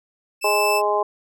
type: tone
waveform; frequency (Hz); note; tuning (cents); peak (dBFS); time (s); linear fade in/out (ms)
sawtooth; 2637; E7; 0; -18; 0.41-0.82; 50
type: harmonic tone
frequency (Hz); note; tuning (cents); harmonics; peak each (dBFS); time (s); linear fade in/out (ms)
207.7; G#3; 0; 2 / 3 / 4 / 5; -23 / -23 / -23 / -23; 0.44-1.03; 5
effects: none